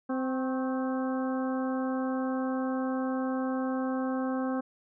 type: harmonic tone with a mistuned harmonic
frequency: 260 Hz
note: C4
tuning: 11 cents flat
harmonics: 1 / 2 / 3 / 4 / 5 / 6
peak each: -29 / -35 / -39 / -41 / -43 / -45 dBFS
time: 0.09-4.61 s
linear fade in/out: 10 ms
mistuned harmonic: 4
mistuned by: +65 cents
effects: none